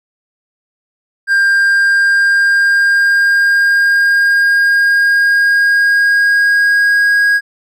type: tone with pitch glide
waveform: triangle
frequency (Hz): 1596 to 1641.8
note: G6 to G#6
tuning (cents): +31 to -20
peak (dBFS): -6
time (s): 1.27-7.41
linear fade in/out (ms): 50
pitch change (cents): +49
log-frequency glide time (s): 1.48-7.26
effects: none